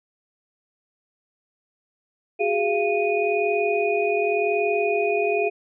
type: tone cluster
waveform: sine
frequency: 371.8 / 412.7 / 688 / 2474 Hz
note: F#4 / G#4 / F5 / D#7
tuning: +8 / -11 / -26 / -10 cents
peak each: -28 / -22 / -25 / -27 dBFS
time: 2.39-5.5 s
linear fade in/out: 20 ms
effects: none